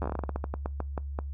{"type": "slowing click train", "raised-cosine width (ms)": 1, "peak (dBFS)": -18, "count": 18, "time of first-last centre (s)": [0.02, 1.189], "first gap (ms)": 10, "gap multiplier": 1.21, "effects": ["noise-tail reverb RT60 0.2 s tail -24 dB re dry", "added 70 Hz sine -33 dBFS peak until 1.33 s"]}